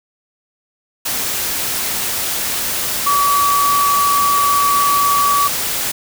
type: tone in noise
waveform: sine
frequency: 1142 Hz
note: D6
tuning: 49 cents flat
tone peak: -12 dBFS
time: 3.06-5.48 s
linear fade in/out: 10 ms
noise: white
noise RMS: -20 dBFS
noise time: 1.05-5.92 s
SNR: +5 dB
effects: none